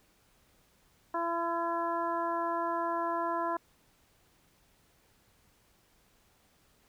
harmonic tone, 337.7 Hz, E4, 42 cents sharp, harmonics 1 / 2 / 3 / 4 / 5, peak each -37 / -35 / -32 / -40 / -44 dBFS, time 1.14-3.57 s, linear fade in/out 5 ms, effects pink hiss -67 dBFS RMS until 6.88 s

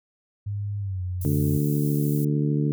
sine tone with pitch glide, 102 to 90.87 Hz, G#2 to F#2, -31 to -31 cents, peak -26 dBFS, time 0.46-1.58 s, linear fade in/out 10 ms, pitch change -200 cents, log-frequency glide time 0.79-1.02 s
white high-pass noise, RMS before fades -38 dBFS, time 1.21-2.25 s, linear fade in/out 5 ms, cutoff 12000 Hz, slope 12 dB/octave
harmonic tone, 73.4 Hz, D2, in tune, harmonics 2 / 3 / 4 / 5 / 6, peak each -22 / -29 / -27 / -34 / -34 dBFS, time 1.25-2.72 s, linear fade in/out 0 ms
effects none

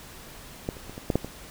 clicks, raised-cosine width 2 ms, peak -14 / -29 / -26 / -24 / -10 / -8 / -20 dBFS, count 7, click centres 0.689 / 0.768 / 0.896 / 0.979 / 1.102 / 1.156 / 1.246 s, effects pink hiss -45 dBFS RMS until 1.5 s

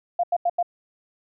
sine tone bursts, 698.5 Hz, F5, in tune, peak -18 dBFS, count 4, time 0.19-0.628 s, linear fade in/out 5 ms, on 45 ms, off 86 ms, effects none

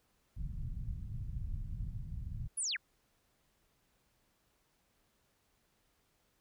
pink low-pass noise, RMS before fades -40 dBFS, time 0.36-2.48 s, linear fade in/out 20 ms, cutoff 140 Hz, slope 24 dB/octave
sine linear sweep, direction down, 10690 to 1258 Hz, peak -33 dBFS, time 2.57-2.77 s, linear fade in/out 10 ms
effects pink hiss -75 dBFS RMS until 6.4 s

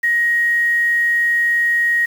sine tone with quantisation, 1883 Hz, A#6, 17 cents sharp, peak -13 dBFS, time 0.03-2.06 s, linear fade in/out 10 ms, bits 6, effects none

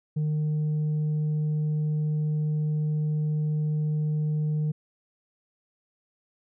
sine tone with tanh clipping, 152.4 Hz, D#3, 36 cents flat, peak -24 dBFS, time 0.16-4.72 s, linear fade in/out 10 ms, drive 2 dB, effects none

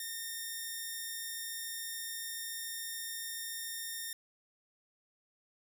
5% pulse tone, 1827 Hz, A#6, 35 cents flat, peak -28 dBFS, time 0-4.13 s, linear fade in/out 2 ms, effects none

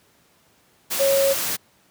sine tone in noise, 549 Hz, C#5, 17 cents flat, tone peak -16 dBFS, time 0.99-1.34 s, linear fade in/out 20 ms, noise white, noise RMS -25 dBFS, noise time 0.9-1.57 s, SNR +6 dB, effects pink hiss -59 dBFS RMS until 1.9 s + high-pass 100 Hz 12 dB/octave

